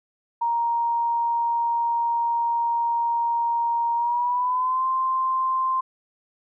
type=tone with pitch glide; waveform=sine; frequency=936 to 1044.6 Hz; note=A#5 to C6; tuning=+7 to -3 cents; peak=-20 dBFS; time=0.41-5.81 s; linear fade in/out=10 ms; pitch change=+190 cents; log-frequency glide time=3.95-4.85 s; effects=none